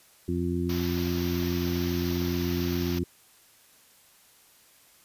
harmonic tone, 87.3 Hz, F2, in tune, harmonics 1 / 2 / 3 / 4, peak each -31 / -31 / -31 / -31 dBFS, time 0.28-3.04 s, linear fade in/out 5 ms
white band-stop noise, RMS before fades -36 dBFS, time 0.69-2.99 s, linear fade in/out 5 ms, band 6100 to 13000 Hz, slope 96 dB/octave
effects white hiss -58 dBFS RMS until 5.04 s + resampled to 32000 Hz

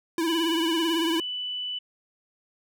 square tone with vibrato, 329.6 Hz, E4, in tune, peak -24 dBFS, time 0.18-1.2 s, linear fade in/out 2 ms, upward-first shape triangle, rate 18 Hz, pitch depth 83 cents each way
sine tone with pitch glide, 2960 to 2982 Hz, F#7 to F#7, 0 to +13 cents, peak -29 dBFS, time 0.27-1.79 s, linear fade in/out 10 ms, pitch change +13 cents, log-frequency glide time 0.96-1.25 s
effects none

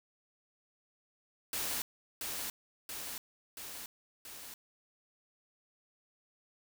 white noise with echo, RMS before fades -36 dBFS, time 1.53-1.82 s, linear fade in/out 2 ms, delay 680 ms, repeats 4, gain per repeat -3 dB, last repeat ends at 4.54 s, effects none

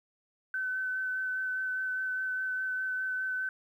sine tone with vibrato, 1520 Hz, F#6, 46 cents sharp, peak -30 dBFS, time 0.54-3.49 s, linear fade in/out 2 ms, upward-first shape sine, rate 4.9 Hz, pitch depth 13 cents each way, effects 11-bit

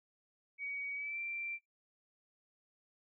sine tone with pitch glide, 2257 to 2354 Hz, C#7 to D7, +31 to +3 cents, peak -38 dBFS, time 0.58-1.59 s, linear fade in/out 50 ms, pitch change +72 cents, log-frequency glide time 0.94-1.19 s, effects noise-tail reverb RT60 0.2 s tail -23 dB re dry

